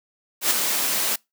white noise with ADSR envelope, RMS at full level -17 dBFS, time 0.41-1.16 s, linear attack 100 ms, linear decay 4 ms, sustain -6 dB, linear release 7 ms, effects noise-tail reverb RT60 0.2 s tail -25 dB re dry + high-pass 200 Hz 12 dB/octave

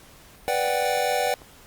square chord, G major seventh, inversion first, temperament equal, 493.9 / 587.3 / 740 / 784 Hz, B4 / D5 / F#5 / G5, 0 / 0 / 0 / 0 cents, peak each -28 dBFS, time 0.48-1.34 s, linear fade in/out 0 ms
click train, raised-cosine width 1 ms, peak -31 dBFS, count 6, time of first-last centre 0.68-1.419 s, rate 6.77 Hz
effects pink hiss -50 dBFS RMS until 1.66 s + Opus 48 kbps

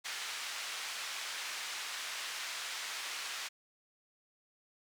pink band-pass noise, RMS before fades -41 dBFS, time 0.04-3.49 s, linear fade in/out 20 ms, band 1500 to 6900 Hz, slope 12 dB/octave, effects none

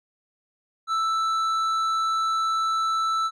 sine tone with tanh clipping, 1321 Hz, E6, 3 cents sharp, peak -23 dBFS, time 0.87-3.31 s, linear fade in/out 50 ms, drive 9 dB, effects none

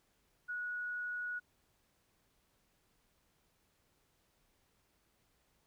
sine tone, 1461 Hz, F#6, 22 cents flat, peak -37 dBFS, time 0.48-1.4 s, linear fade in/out 20 ms, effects pink hiss -75 dBFS RMS until 5.66 s

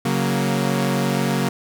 sawtooth chord, F# major, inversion second, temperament equal, 138.59 / 185 / 233.1 Hz, C#3 / F#3 / A#3, 0 / 0 / 0 cents, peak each -19 dBFS, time 0.05-1.49 s, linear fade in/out 5 ms, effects none

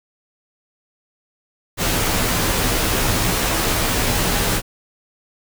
pink noise with comb filter, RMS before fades -19 dBFS, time 1.77-4.62 s, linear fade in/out 50 ms, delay 14 ms, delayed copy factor -0.55, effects none

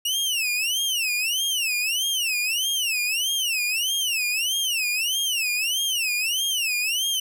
sawtooth tone with vibrato, 2800 Hz, F7, 4 cents sharp, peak -19 dBFS, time 0.05-7.2 s, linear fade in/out 5 ms, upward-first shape sine, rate 1.6 Hz, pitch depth 250 cents each way, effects none

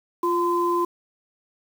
sine tone pair together, 348.6 / 1026 Hz, F4 / C6, -3 / -34 cents, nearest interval octave + perfect fifth, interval 1869 cents, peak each -22 dBFS, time 0.23-0.85 s, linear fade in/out 5 ms, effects 7-bit

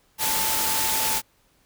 sine tone in noise, 880 Hz, A5, in tune, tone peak -30 dBFS, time 0.18-1.22 s, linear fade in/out 50 ms, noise white, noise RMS -24 dBFS, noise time 0.18-1.22 s, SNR -9 dB, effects pink hiss -63 dBFS RMS until 1.65 s

